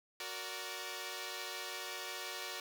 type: chord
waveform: 5% pulse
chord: Gb augmented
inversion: none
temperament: equal with one note detuned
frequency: 370 / 466.2 / 581.3 Hz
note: Gb4 / Bb4 / D5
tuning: 0 / 0 / -18 cents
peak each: -34 dBFS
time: 0.2-2.6 s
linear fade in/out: 2 ms
effects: none